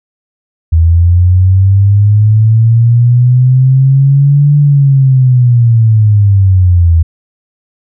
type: linear two-way sweep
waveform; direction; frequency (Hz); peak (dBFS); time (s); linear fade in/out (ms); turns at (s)
sine; up then down; 80.6 to 146.3 to 80.7; -3; 0.72-7.03; 10; 4.57
effects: none